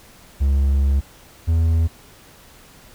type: tone pair in turn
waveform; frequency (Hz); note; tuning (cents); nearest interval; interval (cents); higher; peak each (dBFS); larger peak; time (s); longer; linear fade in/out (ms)
triangle; 69 / 81.91; C#2 / E2; -7 / -10; minor third; 297; second; -12; neither; 0.4-1.01 / 1.47-1.88; first; 20
effects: pink hiss -47 dBFS RMS until 2.94 s